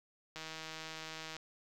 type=click train; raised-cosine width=0.2 ms; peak=-27 dBFS; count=161; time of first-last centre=0.36-1.366 s; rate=159 Hz; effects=9-bit